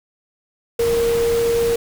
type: tone in noise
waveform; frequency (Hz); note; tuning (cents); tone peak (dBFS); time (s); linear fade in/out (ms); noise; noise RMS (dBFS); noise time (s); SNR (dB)
sine; 466.2; A#4; 0; -15; 0.79-1.76; 5; pink; -28; 0.79-1.76; +10
effects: none